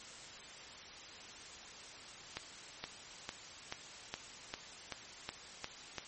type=accelerating click train; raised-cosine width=0.2 ms; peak=-21 dBFS; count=10; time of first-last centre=2.37-5.983 s; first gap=470 ms; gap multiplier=0.96; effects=white hiss -51 dBFS RMS until 6.07 s + MP3 32 kbps